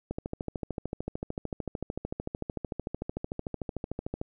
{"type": "click train", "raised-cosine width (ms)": 2, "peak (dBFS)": -19, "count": 56, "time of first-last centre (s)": [0.11, 4.214], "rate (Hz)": 13.4, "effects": []}